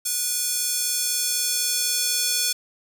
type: tone with high-pass filter sweep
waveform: square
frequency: 488 Hz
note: B4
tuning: 21 cents flat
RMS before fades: -24 dBFS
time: 0.05-2.53 s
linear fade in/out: 10 ms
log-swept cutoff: 7200 to 4700 Hz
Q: 1
effects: none